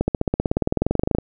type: accelerating click train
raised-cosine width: 2 ms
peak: -5 dBFS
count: 24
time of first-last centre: 0.01-1.185 s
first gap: 70 ms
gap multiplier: 0.97
effects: none